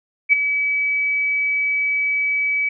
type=tone with ADSR envelope; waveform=sine; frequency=2286 Hz; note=D7; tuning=47 cents flat; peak=-7 dBFS; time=0.29-2.69 s; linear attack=39 ms; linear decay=9 ms; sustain=-10 dB; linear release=6 ms; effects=none